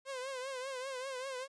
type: tone with vibrato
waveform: sawtooth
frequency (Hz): 523.3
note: C5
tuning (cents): 0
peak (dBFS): -35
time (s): 0.05-1.48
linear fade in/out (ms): 50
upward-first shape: triangle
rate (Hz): 5.1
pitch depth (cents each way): 100
effects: resampled to 22050 Hz + 12-bit